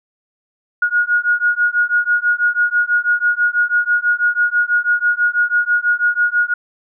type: beating tone pair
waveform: sine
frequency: 1439 / 1445.1 Hz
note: F#6 / F#6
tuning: -49 / -41 cents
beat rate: 6.1 Hz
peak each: -16 dBFS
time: 0.82-6.54 s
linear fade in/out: 5 ms
effects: none